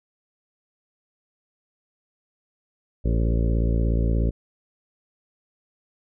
harmonic tone with a mistuned harmonic, 56.8 Hz, A#1, 44 cents flat, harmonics 1 / 2 / 3 / 4 / 5 / 6 / 7 / 8 / 9 / 10, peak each -20 / -26 / -30 / -32 / -34 / -36 / -37 / -38 / -39 / -40 dBFS, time 3.04-4.31 s, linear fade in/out 20 ms, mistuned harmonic 8, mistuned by -21 cents, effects none

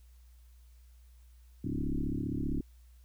sine tone with frequency modulation, 140 Hz, C#3, 18 cents sharp, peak -30 dBFS, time 1.64-2.61 s, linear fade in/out 5 ms, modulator 35.2 Hz, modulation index 5.1, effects added 60 Hz sine -54 dBFS peak until 3.04 s + white hiss -71 dBFS RMS until 3.04 s

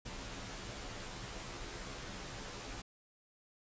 pink noise with comb filter, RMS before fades -45 dBFS, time 0.05-2.82 s, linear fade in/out 10 ms, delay 13 ms, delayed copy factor -0.9, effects resampled to 16000 Hz

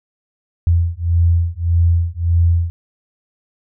sine beating tone pair, 84.2 / 85.9 Hz, E2 / F2, +37 / -28 cents, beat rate 1.7 Hz, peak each -15 dBFS, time 0.67-2.7 s, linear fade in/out 0 ms, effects none

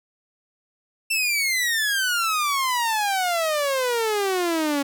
sawtooth exponential sweep, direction down, 2700 to 276 Hz, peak -17 dBFS, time 1.1-4.83 s, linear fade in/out 10 ms, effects none

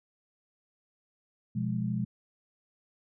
sine chord, F diminished, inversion second, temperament equal, 123.47 / 174.61 / 207.7 Hz, Cb3 / F3 / Ab3, 0 / 0 / 0 cents, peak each -32 / -34 / -32 dBFS, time 1.55-2.05 s, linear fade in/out 10 ms, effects none

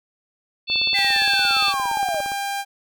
harmonic tone, 882 Hz, A5, 4 cents sharp, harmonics 3 / 4 / 5, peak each -22 / -23 / -22 dBFS, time 0.67-1.74 s, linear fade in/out 50 ms
click train, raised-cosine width 1 ms, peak -22 dBFS, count 29, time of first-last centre 0.7-2.318 s, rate 17.3 Hz
sawtooth tone, 798 Hz, G5, 31 cents sharp, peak -20 dBFS, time 0.93-2.65 s, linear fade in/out 50 ms
sine linear sweep, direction down, 2037 to 578 Hz, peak -23 dBFS, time 0.94-2.21 s, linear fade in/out 5 ms
effects none

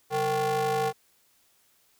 square ring-modulated tone, 160 Hz, D#3, 49 cents sharp, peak -22 dBFS, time 0.1-0.93 s, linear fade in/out 50 ms, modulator 614 Hz, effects white hiss -65 dBFS RMS until 1.99 s

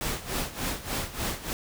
pink noise with tremolo, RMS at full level -29 dBFS, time 0.01-1.53 s, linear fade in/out 0 ms, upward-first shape sine, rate 3.4 Hz, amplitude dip 80%, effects none

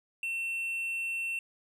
sine tone with tanh clipping, 2700 Hz, E7, 41 cents sharp, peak -32 dBFS, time 0.23-1.39 s, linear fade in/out 2 ms, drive 5 dB, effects none

